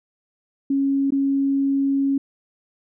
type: tone with dropouts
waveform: sine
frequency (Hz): 275.2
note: C#4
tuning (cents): -12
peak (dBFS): -17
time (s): 0.7-2.18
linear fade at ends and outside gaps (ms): 5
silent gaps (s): 1.106-1.121
effects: none